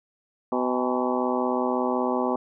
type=harmonic tone with a mistuned harmonic; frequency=125.5 Hz; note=B2; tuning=28 cents sharp; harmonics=2 / 3 / 4 / 5 / 6 / 7 / 8 / 9; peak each=-27 / -29 / -30 / -31 / -32 / -32 / -33 / -34 dBFS; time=0.52-2.36 s; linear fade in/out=2 ms; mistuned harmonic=6; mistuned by=+110 cents; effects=none